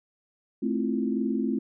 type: chord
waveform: sine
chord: F major seventh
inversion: first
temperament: just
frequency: 218.3 / 261.9 / 327.4 / 349.2 Hz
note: A3 / C4 / E4 / F4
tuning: -13 / +2 / -12 / 0 cents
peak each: -28 / -28 / -33 / -33 dBFS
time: 0.62-1.59 s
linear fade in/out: 10 ms
effects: none